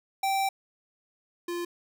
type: tone pair in turn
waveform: square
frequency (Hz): 779 / 347.2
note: G5 / F4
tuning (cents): -11 / -10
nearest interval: octave + major second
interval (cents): 1399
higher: first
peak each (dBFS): -25 / -31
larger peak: first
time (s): 0.23-0.49 / 1.48-1.65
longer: first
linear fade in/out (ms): 5
effects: none